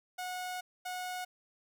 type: tone bursts at uneven times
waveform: sawtooth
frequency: 730 Hz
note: F#5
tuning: 24 cents flat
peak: -33 dBFS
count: 2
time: 0.18-0.61 / 0.85-1.25 s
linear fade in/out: 10 ms
effects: none